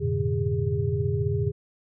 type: tone cluster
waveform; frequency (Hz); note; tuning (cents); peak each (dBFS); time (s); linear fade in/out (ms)
sine; 88.4 / 107.4 / 122.3 / 146 / 406.7; F2 / A2 / B2 / D3 / G#4; +22 / -41 / -16 / -10 / -36; -29; 0-1.52; 20
effects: none